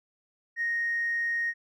triangle tone with tanh clipping, 1864.7 Hz, A#6, in tune, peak -26 dBFS, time 0.56-1.54 s, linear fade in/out 50 ms, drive 4 dB, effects none

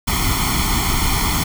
pink noise with comb filter, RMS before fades -18 dBFS, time 0.07-1.44 s, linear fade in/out 10 ms, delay 0.92 ms, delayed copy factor +1, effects none

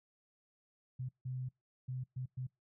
sine tone bursts at uneven times, 128.1 Hz, C3, 36 cents flat, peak -37 dBFS, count 5, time 0.99-1.09 / 1.25-1.49 / 1.88-2.04 / 2.16-2.26 / 2.37-2.47 s, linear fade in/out 10 ms, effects noise-tail reverb RT60 0.2 s tail -25 dB re dry

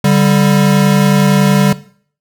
square tone pair together, 145.17 / 196 Hz, D3 / G3, -20 / 0 cents, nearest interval perfect fourth, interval 520 cents, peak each -11 dBFS, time 0.04-1.73 s, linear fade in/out 5 ms, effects noise-tail reverb RT60 0.5 s tail -17 dB re dry

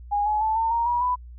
sine tone with pitch steps, 821 / 847.5 / 874.9 / 903.1 / 932.2 / 962.3 / 993.4 Hz, G#5 / G#5 / A5 / A5 / A#5 / B5 / B5, -20 / +35 / -10 / +45 / 0 / -45 / +10 cents, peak -20 dBFS, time 0.11-1.16 s, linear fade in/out 20 ms, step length 150 ms, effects added 60 Hz sine -39 dBFS peak until 1.38 s

